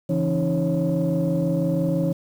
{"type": "tone cluster", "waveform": "sine", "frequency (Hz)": [141.4, 167.5, 274.3, 315.4, 549], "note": ["C#3", "E3", "C#4", "D#4", "C#5"], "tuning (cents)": [35, 28, -18, 24, -17], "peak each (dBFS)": [-29, -21, -27, -27, -25], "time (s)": [0.09, 2.13], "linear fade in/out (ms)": 10, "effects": ["tanh soft clip ceiling -13 dBFS", "8-bit"]}